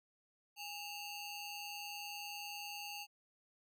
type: ring-modulated tone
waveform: 20% pulse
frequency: 1810 Hz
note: A6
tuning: 48 cents sharp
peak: -36 dBFS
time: 0.56-3.07 s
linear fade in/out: 50 ms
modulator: 990 Hz
effects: none